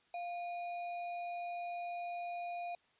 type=tone with sample-and-hold; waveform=sine; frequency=698.5 Hz; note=F5; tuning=in tune; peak=-38 dBFS; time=0.14-2.75 s; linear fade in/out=2 ms; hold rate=3150 Hz; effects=white hiss -71 dBFS RMS until 2.99 s + resampled to 8000 Hz